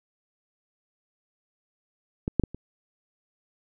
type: clicks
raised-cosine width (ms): 3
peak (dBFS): -14 / -7 / -12 / -24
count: 4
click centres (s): 2.279 / 2.397 / 2.437 / 2.546
effects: none